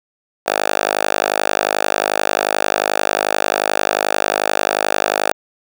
5% pulse tone with high-pass filter, 51.3 Hz, G#1, 21 cents flat, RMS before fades -18 dBFS, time 0.46-5.33 s, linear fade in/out 10 ms, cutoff 720 Hz, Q 1.8, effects none

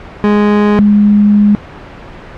30% pulse / sine tone pair in turn, 207.7 / 206.7 Hz, G#3 / G#3, 0 / -8 cents, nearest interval unison, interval 8 cents, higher first, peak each -4 dBFS, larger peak neither, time 0.24-0.79 / 0.79-1.55 s, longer second, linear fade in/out 0 ms, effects pink hiss -30 dBFS RMS until 2.37 s + low-pass 2000 Hz 12 dB/octave

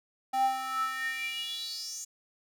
square tone with high-pass filter sweep, 261.6 Hz, C4, in tune, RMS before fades -33 dBFS, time 0.33-2.05 s, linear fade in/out 10 ms, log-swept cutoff 680 to 6900 Hz, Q 8.3, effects none

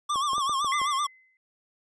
square tone with vibrato, 1129 Hz, C#6, 31 cents sharp, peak -25 dBFS, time 0.09-1.07 s, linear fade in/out 10 ms, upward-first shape sine, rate 7.8 Hz, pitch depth 110 cents each way
clicks, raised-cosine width 1 ms, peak -25 dBFS, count 6, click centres 0.158 / 0.333 / 0.381 / 0.495 / 0.646 / 0.816 s
sine tone with exponential decay, 2047 Hz, C7, 38 cents flat, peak -27 dBFS, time 0.72-1.37 s, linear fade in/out 1 ms, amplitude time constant 140 ms
effects resampled to 22050 Hz

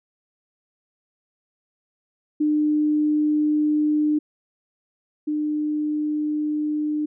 sine tone pair in turn, 301.4 / 301.4 Hz, D4 / D4, +45 / +45 cents, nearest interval unison, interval 0 cents, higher neither, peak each -17 / -21 dBFS, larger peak first, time 2.4-4.19 / 5.27-7.06 s, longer neither, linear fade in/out 10 ms, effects none

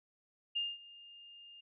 sine tone with ADSR envelope, 2816 Hz, F7, 14 cents sharp, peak -31 dBFS, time 0.55-1.61 s, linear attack 16 ms, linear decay 210 ms, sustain -21 dB, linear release 10 ms, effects none

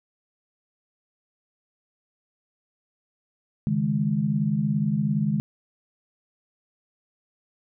sine chord, C# suspended second, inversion none, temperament just, 138.59 / 155.92 / 207.9 Hz, C#3 / D#3 / G#3, 0 / +4 / +2 cents, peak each -28 / -25 / -24 dBFS, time 3.67-5.4 s, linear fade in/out 0 ms, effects none

